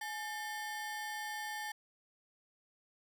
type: ring-modulated tone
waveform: 40% pulse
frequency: 1318.5 Hz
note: E6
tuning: in tune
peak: -35 dBFS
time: 0.01-1.72 s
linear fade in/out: 5 ms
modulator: 473 Hz
effects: none